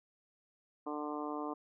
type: harmonic tone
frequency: 149.1 Hz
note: D3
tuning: 27 cents sharp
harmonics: 2 / 3 / 4 / 5 / 6 / 7 / 8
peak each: -40 / -44 / -47 / -45 / -48 / -44 / -48 dBFS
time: 0.86-1.54 s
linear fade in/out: 10 ms
effects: none